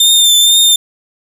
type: tone with vibrato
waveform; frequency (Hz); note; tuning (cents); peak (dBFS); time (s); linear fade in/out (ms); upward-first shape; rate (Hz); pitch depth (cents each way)
sawtooth; 3595; A7; +36; -3; 0-0.76; 5; triangle; 2.1; 36
effects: none